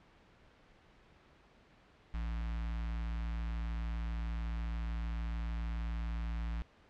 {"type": "tone with notch filter", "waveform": "square", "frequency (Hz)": 56.7, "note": "A#1", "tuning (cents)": -47, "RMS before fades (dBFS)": -37, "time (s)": [2.14, 6.62], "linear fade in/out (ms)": 0, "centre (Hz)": 440, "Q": 0.53, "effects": ["pink hiss -63 dBFS RMS until 6.89 s", "low-pass 3000 Hz 12 dB/octave"]}